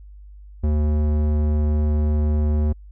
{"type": "tone with low-pass filter", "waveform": "square", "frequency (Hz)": 75.3, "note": "D2", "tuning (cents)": 44, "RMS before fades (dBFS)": -19, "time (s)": [0.63, 2.73], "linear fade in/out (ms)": 10, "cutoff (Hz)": 520, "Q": 0.52, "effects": ["added 50 Hz sine -39 dBFS peak until 2.91 s"]}